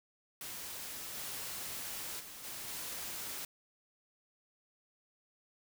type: noise with level steps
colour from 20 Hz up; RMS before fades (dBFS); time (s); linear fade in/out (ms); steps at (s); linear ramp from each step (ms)
white; -44 / -42 / -49 / -44 / -42; 0.41-3.45; 2; 1.14 / 2.19 / 2.43 / 2.67; 20
effects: none